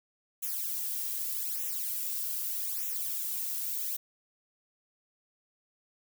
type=noise with flanger; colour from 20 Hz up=violet; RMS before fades=-34 dBFS; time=0.42-3.97 s; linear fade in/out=10 ms; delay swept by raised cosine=0.21 to 2.41 ms; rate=0.82 Hz; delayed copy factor=-1; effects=none